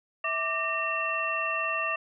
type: tone cluster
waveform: sine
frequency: 650 / 1177 / 1833 / 2711 Hz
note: E5 / D6 / A#6 / E7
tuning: -24 / +3 / -30 / +48 cents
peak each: -35 / -31 / -34 / -30 dBFS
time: 0.24-1.96 s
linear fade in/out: 5 ms
effects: none